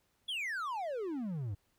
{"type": "exponential sweep", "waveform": "triangle", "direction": "down", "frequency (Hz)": [3468, 92.5], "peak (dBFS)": -33, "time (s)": [0.28, 1.55], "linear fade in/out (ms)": 10, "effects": ["pink hiss -75 dBFS RMS until 1.78 s"]}